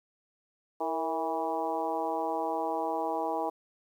harmonic tone with a mistuned harmonic, 162.8 Hz, E3, 21 cents flat, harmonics 2 / 3 / 4 / 5 / 6 / 7, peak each -37 / -36 / -35 / -33 / -36 / -44 dBFS, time 0.8-3.5 s, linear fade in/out 10 ms, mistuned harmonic 3, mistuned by -73 cents, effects 10-bit

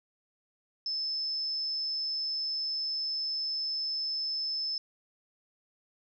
sine tone, 5250 Hz, E8, 8 cents flat, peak -30 dBFS, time 0.86-4.78 s, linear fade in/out 2 ms, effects none

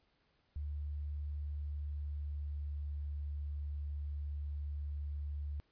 sine tone with pitch glide, 73.42 to 72.87 Hz, D2 to D2, 0 to -13 cents, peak -37 dBFS, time 0.56-5.6 s, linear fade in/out 0 ms, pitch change -13 cents, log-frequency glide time 1.32-2.97 s, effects pink hiss -75 dBFS RMS until 5.71 s + resampled to 11025 Hz

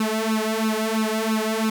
sawtooth tone with flanger, 219.5 Hz, A3, 4 cents flat, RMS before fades -23 dBFS, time 0-1.7 s, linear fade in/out 5 ms, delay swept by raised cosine 0.74 to 3.14 ms, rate 3 Hz, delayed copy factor +0.85, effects none

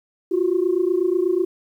sine tone pair together, 346.2 / 374.4 Hz, F4 / F#4, -15 / +20 cents, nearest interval minor second, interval 135 cents, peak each -19 dBFS, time 0.31-1.45 s, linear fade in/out 10 ms, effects tanh soft clip ceiling -10 dBFS + 9-bit

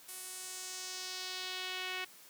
sawtooth tone with band-pass filter sweep, 370 Hz, F#4, in tune, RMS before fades -42 dBFS, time 0.08-2.05 s, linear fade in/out 10 ms, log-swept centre 11000 to 2500 Hz, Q 1.7, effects white hiss -57 dBFS RMS until 2.29 s + high-pass 150 Hz 12 dB/octave

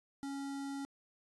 square tone with notch filter, 277.2 Hz, C#4, in tune, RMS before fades -41 dBFS, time 0.23-0.85 s, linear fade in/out 0 ms, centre 2600 Hz, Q 1.7, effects resampled to 24000 Hz

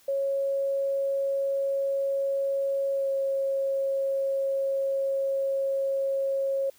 sine tone with pitch glide, 550 to 544.9 Hz, C#5 to C#5, -14 to -30 cents, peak -24 dBFS, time 0.08-6.7 s, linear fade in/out 5 ms, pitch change -16 cents, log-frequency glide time 2.93-3.09 s, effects white hiss -59 dBFS RMS until 6.78 s

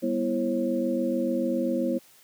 sine tone cluster, 198.3 / 245.5 / 331.8 / 539 Hz, G3 / B3 / E4 / C#5, +20 / -10 / +11 / -49 cents, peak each -33 / -27 / -29 / -29 dBFS, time 0.02-1.99 s, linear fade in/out 20 ms, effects white hiss -56 dBFS RMS until 2.23 s + high-pass 100 Hz 12 dB/octave

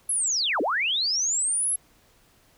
sine linear two-way sweep, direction down then up, 11230 to 247.1 to 11230 Hz, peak -22 dBFS, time 0.09-1.76 s, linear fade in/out 5 ms, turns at 0.61 s, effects pink hiss -60 dBFS RMS until 2.57 s

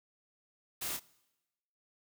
white noise with echo, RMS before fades -38 dBFS, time 0.81-0.97 s, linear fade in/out 10 ms, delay 28 ms, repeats 1, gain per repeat -6 dB, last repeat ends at 0.998 s, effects noise-tail reverb RT60 1.0 s tail -22 dB re dry

